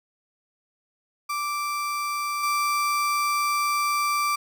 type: tone with level steps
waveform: 35% pulse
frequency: 1172 Hz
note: D6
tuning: 4 cents flat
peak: -24 / -20 dBFS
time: 1.29-4.36 s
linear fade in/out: 10 ms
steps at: 2.43 s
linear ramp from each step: 5 ms
effects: none